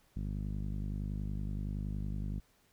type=tone with low-pass filter; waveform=sawtooth; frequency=50.7 Hz; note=G#1; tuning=41 cents flat; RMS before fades=-37 dBFS; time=0.16-2.4 s; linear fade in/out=5 ms; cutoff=200 Hz; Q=2; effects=pink hiss -69 dBFS RMS until 2.72 s